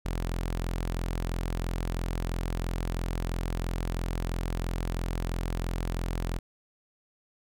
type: tone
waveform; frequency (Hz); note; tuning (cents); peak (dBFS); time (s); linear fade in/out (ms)
sawtooth; 43; F1; -26; -25; 0.05-6.39; 10
effects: none